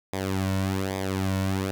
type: tone with flanger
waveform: sawtooth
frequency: 95.7 Hz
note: G2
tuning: 41 cents flat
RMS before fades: -27 dBFS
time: 0.13-1.71 s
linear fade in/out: 0 ms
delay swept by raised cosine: 0.7 to 2.5 ms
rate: 1.2 Hz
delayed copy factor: -0.75
effects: none